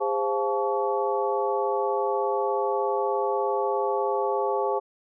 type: tone cluster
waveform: sine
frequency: 406.3 / 523 / 695 / 866 / 1128 Hz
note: G#4 / C5 / F5 / A5 / C#6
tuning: -38 / -1 / -9 / -28 / +30 cents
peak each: -27 / -28 / -33 / -28 / -33 dBFS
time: 0-4.8 s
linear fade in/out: 20 ms
effects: none